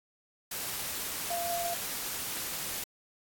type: tone in noise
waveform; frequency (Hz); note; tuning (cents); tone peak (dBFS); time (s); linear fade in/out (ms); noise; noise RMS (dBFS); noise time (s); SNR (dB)
sine; 691; F5; -19; -32; 1.3-1.74; 5; white; -36; 0.51-2.84; +1
effects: AAC 64 kbps